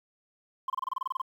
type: tone bursts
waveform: sine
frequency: 1049 Hz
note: C6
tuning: 4 cents sharp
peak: -25 dBFS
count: 12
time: 0.68-1.217 s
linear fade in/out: 5 ms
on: 20 ms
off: 27 ms
effects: tanh soft clip ceiling -26 dBFS + 10-bit